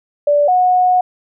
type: tone pair in turn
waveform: sine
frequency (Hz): 583 / 730.1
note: D5 / F#5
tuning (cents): -13 / -23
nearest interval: major third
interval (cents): 390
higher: second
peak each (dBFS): -9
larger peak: neither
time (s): 0.27-0.48 / 0.48-1.01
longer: second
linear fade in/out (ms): 5
effects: none